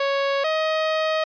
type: tone pair in turn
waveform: sawtooth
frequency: 554.4 / 630 Hz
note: C#5 / D#5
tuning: 0 / +21 cents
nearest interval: major second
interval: 221 cents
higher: second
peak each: -16 dBFS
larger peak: neither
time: 0-0.44 / 0.44-1.24 s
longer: second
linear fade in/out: 5 ms
effects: resampled to 11025 Hz